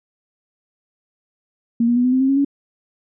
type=tone with pitch steps; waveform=sine; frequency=233.1 / 239.4 / 245.8 / 252.4 / 259.2 / 266.2 / 273.4 / 280.7 Hz; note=A#3 / A#3 / B3 / B3 / C4 / C4 / C#4 / C#4; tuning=0 / +46 / -8 / +38 / -16 / +30 / -24 / +22 cents; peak=-13 dBFS; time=1.8-2.448 s; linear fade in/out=5 ms; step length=81 ms; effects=none